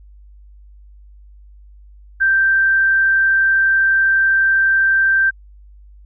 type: tone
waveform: sine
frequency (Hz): 1568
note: G6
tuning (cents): 0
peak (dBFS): -11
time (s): 2.2-5.31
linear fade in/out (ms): 20
effects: added 50 Hz sine -40 dBFS peak until 6.05 s